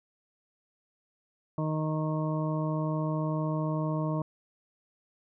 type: harmonic tone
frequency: 155.56 Hz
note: D#3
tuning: in tune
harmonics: 1 / 2 / 3 / 4 / 6 / 7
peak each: -29 / -34 / -42 / -36 / -41 / -40 dBFS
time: 1.58-4.22 s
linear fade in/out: 2 ms
effects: none